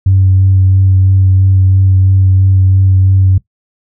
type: tone with vibrato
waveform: sine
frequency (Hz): 95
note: F#2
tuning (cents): +46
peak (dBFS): -4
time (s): 0.06-3.38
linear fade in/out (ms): 5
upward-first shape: sine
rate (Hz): 3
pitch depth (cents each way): 15
effects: noise-tail reverb RT60 0.1 s tail -17 dB re dry + tanh soft clip ceiling 0 dBFS